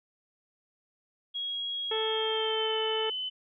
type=tone with pitch glide; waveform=sine; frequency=3301 to 3027 Hz; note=G#7 to F#7; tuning=-11 to +39 cents; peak=-31 dBFS; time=1.34-3.3 s; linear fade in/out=20 ms; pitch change=-150 cents; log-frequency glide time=1.96-2.79 s
type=harmonic tone; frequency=440 Hz; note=A4; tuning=in tune; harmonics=1 / 2 / 3 / 4 / 5 / 6 / 7 / 8; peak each=-30 / -36 / -40 / -42 / -44 / -46 / -47 / -48 dBFS; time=1.91-3.1 s; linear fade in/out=5 ms
effects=none